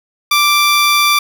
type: tone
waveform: 15% pulse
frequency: 1174.7 Hz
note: D6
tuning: in tune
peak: -3 dBFS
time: 0.31-1.19 s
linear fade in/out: 5 ms
effects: none